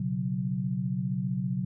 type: chord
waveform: sine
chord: B suspended second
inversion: none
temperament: equal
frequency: 123.47 / 138.59 / 185 Hz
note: B2 / C#3 / F#3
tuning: 0 / 0 / 0 cents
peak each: -33 / -32 / -30 dBFS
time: 0-1.65 s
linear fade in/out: 5 ms
effects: none